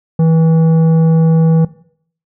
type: tone with tanh clipping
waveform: sine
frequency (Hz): 162.3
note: E3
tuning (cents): -27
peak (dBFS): -9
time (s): 0.19-1.65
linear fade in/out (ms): 5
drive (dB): 10
effects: noise-tail reverb RT60 0.6 s tail -18 dB re dry